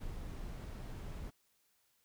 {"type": "noise", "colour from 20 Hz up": "brown", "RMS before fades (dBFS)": -44, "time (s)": [0, 1.31], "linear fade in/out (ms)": 20, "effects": ["white hiss -75 dBFS RMS until 2.04 s"]}